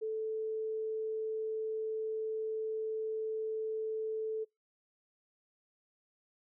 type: tone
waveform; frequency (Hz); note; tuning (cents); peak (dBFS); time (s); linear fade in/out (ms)
sine; 438.5; A4; -6; -33; 0.01-4.45; 20
effects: noise-tail reverb RT60 0.2 s tail -26 dB re dry